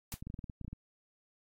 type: noise with exponential decay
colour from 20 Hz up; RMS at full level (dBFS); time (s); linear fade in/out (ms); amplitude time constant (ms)
white; -37; 0.12-0.21; 1; 18
type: clicks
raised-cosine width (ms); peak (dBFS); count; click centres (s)
5; -30; 12; 0.14 / 0.225 / 0.27 / 0.301 / 0.342 / 0.391 / 0.442 / 0.498 / 0.613 / 0.647 / 0.68 / 0.73
effects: AAC 48 kbps